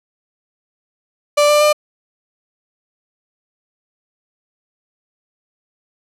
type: tone with pitch steps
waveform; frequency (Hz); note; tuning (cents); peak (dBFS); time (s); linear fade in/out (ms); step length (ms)
35% pulse; 587.3 / 593.4 / 599.6; D5 / D5 / D5; 0 / +18 / +36; -8; 1.37-1.73; 10; 120
effects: low-pass 12000 Hz 12 dB/octave